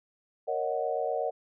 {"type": "chord", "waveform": "sine", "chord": "D# minor seventh", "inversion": "second", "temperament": "equal", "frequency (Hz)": [466.2, 554.4, 622.3, 740], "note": ["A#4", "C#5", "D#5", "F#5"], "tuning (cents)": [0, 0, 0, 0], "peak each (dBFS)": -33, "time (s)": [0.47, 1.31], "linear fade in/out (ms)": 20, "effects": []}